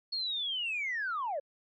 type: linear sweep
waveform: sine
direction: down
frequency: 4375 to 523 Hz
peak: -30 dBFS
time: 0.12-1.4 s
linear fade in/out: 10 ms
effects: tanh soft clip ceiling -27 dBFS + MP3 32 kbps